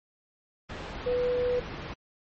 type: tone in noise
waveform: sine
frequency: 493.9 Hz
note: B4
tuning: in tune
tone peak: -24 dBFS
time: 1.06-1.6 s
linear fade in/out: 10 ms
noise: pink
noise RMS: -37 dBFS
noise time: 0.69-1.94 s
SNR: +10 dB
effects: low-pass 3000 Hz 12 dB/octave + MP3 32 kbps